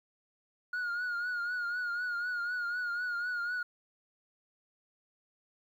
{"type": "tone with vibrato", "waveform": "sine", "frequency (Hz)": 1441, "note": "F#6", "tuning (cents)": -46, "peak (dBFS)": -29, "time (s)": [0.73, 3.63], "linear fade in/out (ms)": 5, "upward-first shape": "triangle", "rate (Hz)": 4, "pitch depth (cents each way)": 64, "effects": ["tanh soft clip ceiling -31 dBFS", "11-bit"]}